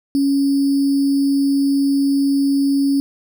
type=tone with sample-and-hold; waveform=sine; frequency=277.9 Hz; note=C#4; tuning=4 cents sharp; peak=-13 dBFS; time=0.15-3 s; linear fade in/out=0 ms; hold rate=4900 Hz; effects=none